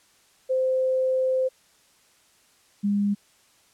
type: tone pair in turn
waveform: sine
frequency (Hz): 519 / 203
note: C5 / G#3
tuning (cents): -14 / -39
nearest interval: octave + major third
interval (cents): 1625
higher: first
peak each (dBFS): -20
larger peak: neither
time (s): 0.49-1.49 / 2.83-3.15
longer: first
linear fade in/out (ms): 20
effects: white hiss -60 dBFS RMS until 3.73 s + low-pass 10000 Hz 12 dB/octave